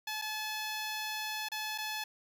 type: tone with dropouts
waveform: 10% pulse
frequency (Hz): 860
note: A5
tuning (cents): -40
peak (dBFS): -27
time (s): 0.07-2.04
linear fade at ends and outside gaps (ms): 5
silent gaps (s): 0.216-0.22 / 1.487-1.517 / 1.779-1.783
effects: none